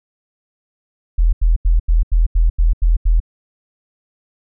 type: tone bursts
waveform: sine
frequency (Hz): 41.2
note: E1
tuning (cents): 0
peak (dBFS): -9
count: 9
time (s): 1.18-3.202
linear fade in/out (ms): 10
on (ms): 150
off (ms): 84
effects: none